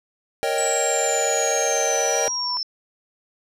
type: chord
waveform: square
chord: Eb dominant seventh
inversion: second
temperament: equal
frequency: 466.2 / 554.4 / 622.3 / 784 Hz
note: Bb4 / Db5 / Eb5 / G5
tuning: 0 / 0 / 0 / 0 cents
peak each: -27 dBFS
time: 0.43-2.28 s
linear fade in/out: 0 ms
type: exponential sweep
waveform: sine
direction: down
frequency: 7902 to 5310 Hz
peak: -23 dBFS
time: 0.58-2.63 s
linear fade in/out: 2 ms
type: tone with exponential growth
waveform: sine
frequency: 987.8 Hz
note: B5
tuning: in tune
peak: -26 dBFS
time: 1.37-2.57 s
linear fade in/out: 0 ms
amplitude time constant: 260 ms
effects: low-pass 12000 Hz 12 dB/octave